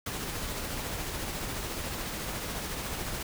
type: noise with tremolo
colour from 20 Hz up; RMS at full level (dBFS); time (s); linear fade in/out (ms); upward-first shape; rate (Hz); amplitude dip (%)
pink; -34; 0.06-3.23; 5; triangle; 14; 30
effects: none